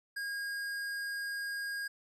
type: tone with hard clipping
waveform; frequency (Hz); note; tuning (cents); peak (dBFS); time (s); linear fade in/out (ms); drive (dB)
sine; 1628; G#6; -35; -37; 0.16-1.88; 10; 14
effects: none